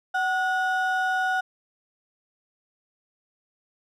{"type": "ring-modulated tone", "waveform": "triangle", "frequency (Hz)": 1104, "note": "C#6", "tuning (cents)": -7, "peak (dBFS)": -17, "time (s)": [0.14, 1.41], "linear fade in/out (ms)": 10, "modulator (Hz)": 352, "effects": []}